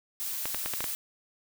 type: noise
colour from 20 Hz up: blue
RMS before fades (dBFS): -34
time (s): 0.2-0.95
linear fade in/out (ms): 0
type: clicks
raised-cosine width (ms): 0.3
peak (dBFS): -16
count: 6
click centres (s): 0.456 / 0.546 / 0.66 / 0.737 / 0.806 / 0.842
effects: none